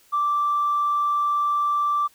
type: tone with tanh clipping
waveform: triangle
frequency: 1171 Hz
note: D6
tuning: 5 cents flat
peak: -19 dBFS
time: 0.12-2.08 s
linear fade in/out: 20 ms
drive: 4 dB
effects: white hiss -57 dBFS RMS until 2.14 s